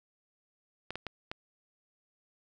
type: clicks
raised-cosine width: 0.3 ms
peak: -21 dBFS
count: 4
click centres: 0.906 / 0.956 / 1.067 / 1.315 s
effects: none